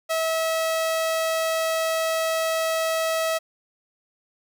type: tone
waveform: sawtooth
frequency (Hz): 647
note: E5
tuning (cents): -32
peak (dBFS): -18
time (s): 0.09-3.39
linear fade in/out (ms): 20
effects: none